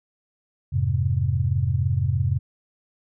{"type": "chord", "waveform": "sine", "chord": "F minor", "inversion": "none", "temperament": "just", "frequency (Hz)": [87.31, 104.77, 130.96], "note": ["F2", "Ab2", "C3"], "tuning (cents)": [0, 16, 2], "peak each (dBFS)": [-24, -24, -23], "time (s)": [0.72, 2.39], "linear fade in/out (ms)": 20, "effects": []}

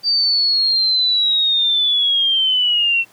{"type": "linear sweep", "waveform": "sine", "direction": "down", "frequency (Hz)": [4662, 2696], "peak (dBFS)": -13, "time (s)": [0.03, 3.05], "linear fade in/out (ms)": 50, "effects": ["pink hiss -50 dBFS RMS until 3.12 s", "high-pass 150 Hz 12 dB/octave"]}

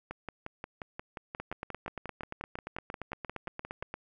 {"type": "two click trains", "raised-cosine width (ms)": 0.5, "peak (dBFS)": [-23, -22], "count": [22, 23], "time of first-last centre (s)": [[0.11, 3.827], [1.4, 3.94]], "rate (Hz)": [5.65, 8.66], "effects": []}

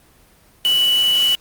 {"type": "tone in noise", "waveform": "sine", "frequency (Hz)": 2960, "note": "F#7", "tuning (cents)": 0, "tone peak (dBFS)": -13, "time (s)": [0.65, 1.35], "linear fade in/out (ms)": 0, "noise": "white", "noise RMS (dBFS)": -28, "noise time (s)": [0.65, 1.35], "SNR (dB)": 12, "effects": ["pink hiss -52 dBFS RMS until 1.4 s", "Opus 24 kbps"]}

